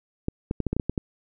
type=clicks; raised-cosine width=3 ms; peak=-12 dBFS; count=9; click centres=0.284 / 0.511 / 0.603 / 0.667 / 0.73 / 0.766 / 0.798 / 0.896 / 0.978 s; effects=none